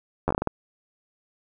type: slowing click train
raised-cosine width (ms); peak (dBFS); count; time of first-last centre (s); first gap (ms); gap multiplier
1; -9; 8; 0.28-0.473; 11; 1.3
effects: none